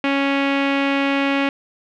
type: tone with low-pass filter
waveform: sawtooth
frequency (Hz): 277.2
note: C#4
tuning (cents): 0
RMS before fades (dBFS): -19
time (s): 0.04-1.49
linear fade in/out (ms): 2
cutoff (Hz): 2600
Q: 2.8
effects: none